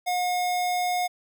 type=tone; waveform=square; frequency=720 Hz; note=F#5; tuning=47 cents flat; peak=-24 dBFS; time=0.06-1.08 s; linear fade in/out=20 ms; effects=none